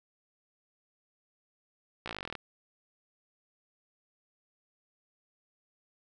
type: slowing click train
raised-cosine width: 0.3 ms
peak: -21 dBFS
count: 15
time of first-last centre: 2.06-2.353 s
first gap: 16 ms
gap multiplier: 1.04
effects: none